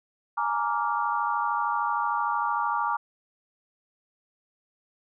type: chord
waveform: sine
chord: Bb dominant seventh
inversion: third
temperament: just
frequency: 839.1 / 932.3 / 1165.4 / 1398.5 Hz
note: Ab5 / Bb5 / D6 / F6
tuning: +18 / 0 / -14 / +2 cents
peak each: -31 / -28 / -28 / -33 dBFS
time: 0.37-2.97 s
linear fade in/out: 10 ms
effects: none